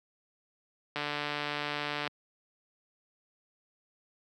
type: click train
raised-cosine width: 0.3 ms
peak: -17 dBFS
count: 165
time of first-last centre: 0.96-2.076 s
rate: 147 Hz
effects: high-pass 150 Hz 12 dB/octave